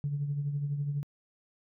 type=tone with tremolo; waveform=sine; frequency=143.8 Hz; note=D3; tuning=36 cents flat; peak=-26 dBFS; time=0.04-1.03 s; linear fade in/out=0 ms; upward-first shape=triangle; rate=12 Hz; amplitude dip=60%; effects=tanh soft clip ceiling -23 dBFS